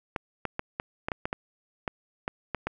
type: clicks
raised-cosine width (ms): 0.5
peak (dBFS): -14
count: 12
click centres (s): 0.162 / 0.453 / 0.594 / 0.799 / 1.085 / 1.118 / 1.255 / 1.329 / 1.878 / 2.279 / 2.547 / 2.67
effects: none